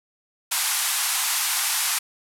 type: band-pass noise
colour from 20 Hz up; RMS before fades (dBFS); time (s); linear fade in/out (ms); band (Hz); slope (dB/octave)
white; -24; 0.51-1.99; 10; 760 to 13000; 48
effects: none